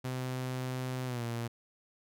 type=tone with pitch glide; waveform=sawtooth; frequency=128.2 to 117.56 Hz; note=C3 to A#2; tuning=-35 to +15 cents; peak=-30 dBFS; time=0.04-1.48 s; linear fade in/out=10 ms; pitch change=-150 cents; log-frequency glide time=1.06-1.23 s; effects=none